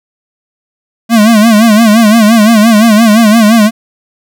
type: tone with vibrato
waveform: square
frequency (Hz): 220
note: A3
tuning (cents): 0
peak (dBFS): -3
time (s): 1.09-3.71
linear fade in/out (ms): 50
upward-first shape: sine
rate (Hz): 5.8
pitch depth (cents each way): 110
effects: none